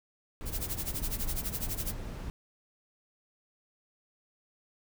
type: noise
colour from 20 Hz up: brown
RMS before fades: -37 dBFS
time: 0.41-2.3 s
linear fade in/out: 0 ms
type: noise with tremolo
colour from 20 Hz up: blue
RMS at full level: -34 dBFS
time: 0.45-1.95 s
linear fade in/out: 50 ms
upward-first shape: sine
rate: 12 Hz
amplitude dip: 90%
effects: none